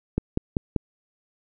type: click train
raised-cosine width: 3 ms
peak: -9 dBFS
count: 4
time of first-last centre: 0.18-0.763 s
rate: 5.15 Hz
effects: none